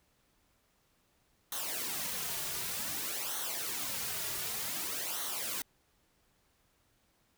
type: noise with flanger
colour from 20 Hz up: white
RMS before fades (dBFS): -37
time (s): 1.52-5.62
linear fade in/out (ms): 2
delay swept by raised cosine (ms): 0.4 to 3.9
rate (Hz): 0.54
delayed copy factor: -0.7
effects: pink hiss -72 dBFS RMS until 7.37 s